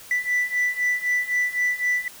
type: beating tone pair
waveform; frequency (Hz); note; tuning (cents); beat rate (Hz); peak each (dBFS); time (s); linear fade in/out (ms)
sine; 1976 / 1979.9; B6 / B6; 0 / +4; 3.9; -23 / -21; 0.11-2.08; 2
effects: tanh soft clip ceiling -17 dBFS + white hiss -44 dBFS RMS until 2.2 s